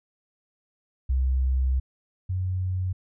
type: tone pair in turn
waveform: sine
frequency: 64.9 / 92.37 Hz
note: C2 / F#2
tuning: -13 / -2 cents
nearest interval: tritone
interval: 611 cents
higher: second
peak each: -20 / -24 dBFS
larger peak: first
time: 1.09-1.8 / 2.29-2.93 s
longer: first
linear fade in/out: 10 ms
effects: none